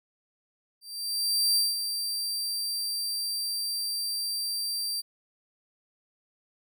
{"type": "tone with ADSR envelope", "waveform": "sawtooth", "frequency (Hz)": 4699, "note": "D8", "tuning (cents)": 0, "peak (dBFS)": -18, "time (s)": [0.81, 5.02], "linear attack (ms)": 750, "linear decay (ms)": 190, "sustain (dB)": -8, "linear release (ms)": 24, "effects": []}